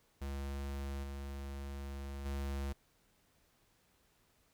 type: tone with level steps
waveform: square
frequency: 69.3 Hz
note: C#2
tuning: in tune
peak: -39 / -42 / -37 dBFS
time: 0.21-2.73 s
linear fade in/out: 10 ms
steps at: 1.03 / 2.25 s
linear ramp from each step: 10 ms
effects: pink hiss -72 dBFS RMS until 4.53 s